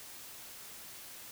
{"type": "silence", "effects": ["white hiss -49 dBFS RMS until 1.31 s"]}